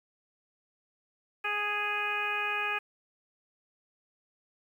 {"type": "harmonic tone", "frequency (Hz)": 414.8, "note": "G#4", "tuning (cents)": -2, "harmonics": [1, 2, 3, 4, 5, 6, 7], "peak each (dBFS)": [-42, -38, -36, -35, -42, -32, -43], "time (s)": [1.44, 2.79], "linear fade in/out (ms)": 10, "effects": ["10-bit"]}